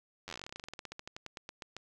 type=slowing click train; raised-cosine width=0.2 ms; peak=-25 dBFS; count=30; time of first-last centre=0.28-1.766 s; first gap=10 ms; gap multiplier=1.1; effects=none